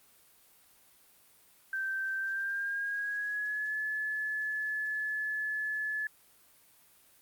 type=tone with pitch glide; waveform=sine; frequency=1559 to 1719.9 Hz; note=G6 to A6; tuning=-10 to -40 cents; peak=-31 dBFS; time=1.73-6.07 s; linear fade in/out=2 ms; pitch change=+170 cents; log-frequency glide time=2.16-3.75 s; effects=white hiss -62 dBFS RMS until 7.21 s + Opus 32 kbps